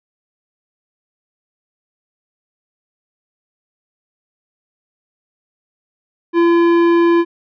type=tone with tanh clipping; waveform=sine; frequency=340 Hz; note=F4; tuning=46 cents flat; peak=-11 dBFS; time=6.33-7.25 s; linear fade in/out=50 ms; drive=14 dB; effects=none